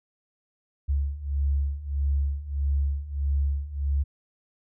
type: beating tone pair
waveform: sine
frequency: 69.3 / 70.9 Hz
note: C#2 / C#2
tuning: 0 / +40 cents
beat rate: 1.6 Hz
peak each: -28 / -25 dBFS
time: 0.88-4.04 s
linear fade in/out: 20 ms
effects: none